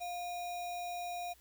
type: tone with sample-and-hold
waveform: sine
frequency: 704 Hz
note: F5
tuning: 14 cents sharp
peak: -37 dBFS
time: 0-1.34 s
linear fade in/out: 20 ms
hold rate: 3150 Hz
effects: added 61 Hz sine -67 dBFS peak until 1.4 s + white hiss -65 dBFS RMS until 1.4 s